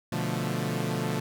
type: chord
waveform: sawtooth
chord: B half-diminished seventh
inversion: none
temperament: equal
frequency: 123.47 / 146.83 / 174.61 / 220 Hz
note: B2 / D3 / F3 / A3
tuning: 0 / 0 / 0 / 0 cents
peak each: -29 / -29 / -29 / -30 dBFS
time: 0.12-1.2 s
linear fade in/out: 5 ms
effects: none